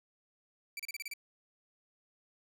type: tone bursts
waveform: sawtooth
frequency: 2323 Hz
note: D7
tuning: 20 cents flat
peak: -35 dBFS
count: 7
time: 0.77-1.137 s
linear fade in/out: 2 ms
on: 25 ms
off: 32 ms
effects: none